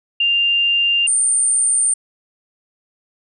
sine tone pair in turn, 2794 / 8937 Hz, F7 / C#9, 0 / +13 cents, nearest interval octave + minor sixth, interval 2013 cents, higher second, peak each -13 dBFS, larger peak neither, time 0.2-1.07 / 1.07-1.94 s, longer neither, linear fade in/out 5 ms, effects none

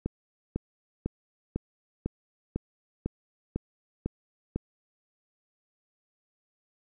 click train, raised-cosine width 3 ms, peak -16 dBFS, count 10, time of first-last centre 0.06-4.56 s, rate 2 Hz, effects none

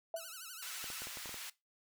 sine tone with exponential decay, 660 Hz, E5, 2 cents sharp, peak -33 dBFS, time 0.14-0.33 s, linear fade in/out 2 ms, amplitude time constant 41 ms
5% pulse tone with vibrato, 1396.9 Hz, F6, in tune, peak -35 dBFS, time 0.16-1.06 s, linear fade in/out 5 ms, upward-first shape sine, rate 12 Hz, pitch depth 150 cents each way
pink high-pass noise, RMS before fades -46 dBFS, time 0.62-1.5 s, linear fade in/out 5 ms, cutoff 1800 Hz, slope 12 dB/octave
clicks, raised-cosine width 1 ms, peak -35 dBFS, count 8, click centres 0.842 / 0.902 / 1.02 / 1.071 / 1.172 / 1.258 / 1.293 / 1.343 s
effects noise-tail reverb RT60 0.2 s tail -18 dB re dry

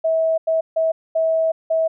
sine tone bursts at uneven times, 647 Hz, E5, 32 cents flat, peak -15 dBFS, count 5, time 0.04-0.38 / 0.47-0.61 / 0.76-0.92 / 1.15-1.52 / 1.7-1.88 s, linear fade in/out 10 ms, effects none

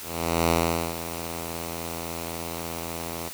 5% pulse tone with ADSR envelope, 83.6 Hz, E2, 25 cents sharp, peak -8 dBFS, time 0.01-3.29 s, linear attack 490 ms, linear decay 450 ms, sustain -13 dB, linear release 6 ms, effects white hiss -39 dBFS RMS until 3.33 s

